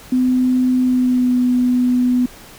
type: tone with pitch glide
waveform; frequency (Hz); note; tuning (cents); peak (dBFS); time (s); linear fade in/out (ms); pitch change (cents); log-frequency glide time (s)
sine; 253.8 to 248.7; B3 to B3; +47 to +12; -12; 0.12-2.26; 5; -35; 0.81-1.37
effects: pink hiss -40 dBFS RMS until 2.58 s